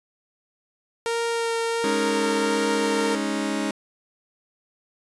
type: tone with vibrato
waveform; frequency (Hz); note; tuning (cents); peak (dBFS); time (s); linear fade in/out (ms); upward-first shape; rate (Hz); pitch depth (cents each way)
sawtooth; 462; A#4; -16; -19; 1.06-3.15; 0; sine; 1.4; 11
type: chord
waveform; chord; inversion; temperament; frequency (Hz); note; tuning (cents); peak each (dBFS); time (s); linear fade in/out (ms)
sawtooth; Ab suspended fourth; none; just; 207.7 / 276.9 / 311.5; Ab3 / Db4 / Eb4; 0 / -2 / +2; -24; 1.84-3.71; 2
effects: resampled to 24000 Hz